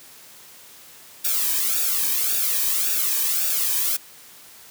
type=noise with flanger; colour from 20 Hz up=blue; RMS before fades=-22 dBFS; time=1.24-3.97 s; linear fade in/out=10 ms; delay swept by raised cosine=0.96 to 1.47 ms; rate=1.8 Hz; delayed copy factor=-0.75; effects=white hiss -46 dBFS RMS until 4.7 s + high-pass 80 Hz 12 dB/octave